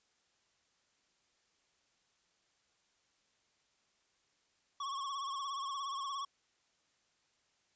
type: tone with vibrato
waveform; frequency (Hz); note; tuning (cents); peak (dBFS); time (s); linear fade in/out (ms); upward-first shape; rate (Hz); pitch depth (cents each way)
square; 1105; C#6; -6; -38; 4.8-6.25; 5; triangle; 17; 76
effects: white hiss -75 dBFS RMS until 7.75 s + resampled to 16000 Hz